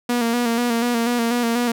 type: tone with vibrato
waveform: sawtooth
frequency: 236.7 Hz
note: A#3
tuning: 27 cents sharp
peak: -14 dBFS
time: 0.09-1.72 s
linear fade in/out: 5 ms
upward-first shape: square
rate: 4.1 Hz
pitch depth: 39 cents each way
effects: none